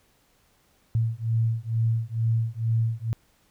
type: beating tone pair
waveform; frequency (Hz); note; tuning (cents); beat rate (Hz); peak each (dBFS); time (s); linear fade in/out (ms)
sine; 112.6 / 114.8; A2 / A#2; +40 / -26; 2.2; -25; 0.95-3.13; 0
effects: pink hiss -64 dBFS RMS until 3.5 s